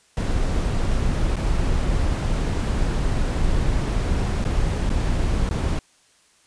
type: noise with dropouts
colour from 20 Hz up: brown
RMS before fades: -21 dBFS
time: 0.17-5.79 s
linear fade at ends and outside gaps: 1 ms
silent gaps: 1.358-1.366 / 4.442-4.45 / 4.894-4.901 / 5.491-5.51 s
effects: white hiss -58 dBFS RMS until 6.46 s + resampled to 22050 Hz